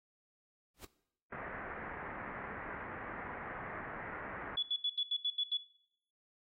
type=noise with exponential growth; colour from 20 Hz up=pink; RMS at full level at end=-44 dBFS; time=0.74-0.85 s; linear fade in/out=5 ms; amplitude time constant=23 ms
type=low-pass noise; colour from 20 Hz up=white; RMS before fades=-44 dBFS; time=1.32-4.56 s; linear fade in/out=5 ms; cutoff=2000 Hz; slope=48 dB/octave
type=tone bursts; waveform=sine; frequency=3415 Hz; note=G#7; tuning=48 cents sharp; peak=-31 dBFS; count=8; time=4.57-5.572 s; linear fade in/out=5 ms; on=57 ms; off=78 ms
effects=noise-tail reverb RT60 0.7 s tail -17 dB re dry + AAC 48 kbps